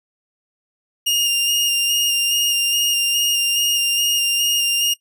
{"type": "tone with vibrato", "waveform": "sawtooth", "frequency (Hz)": 2821, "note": "F7", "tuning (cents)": 17, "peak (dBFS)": -13, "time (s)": [1.06, 4.94], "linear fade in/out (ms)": 10, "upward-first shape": "square", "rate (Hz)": 2.4, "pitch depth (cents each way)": 16, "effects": ["noise-tail reverb RT60 0.1 s tail -18 dB re dry"]}